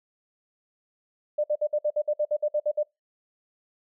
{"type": "tone bursts", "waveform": "sine", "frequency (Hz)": 598, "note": "D5", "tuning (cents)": 31, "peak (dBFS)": -21, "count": 13, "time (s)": [1.38, 2.832], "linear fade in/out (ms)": 10, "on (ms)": 60, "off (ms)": 56, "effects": ["noise-tail reverb RT60 0.2 s tail -25 dB re dry"]}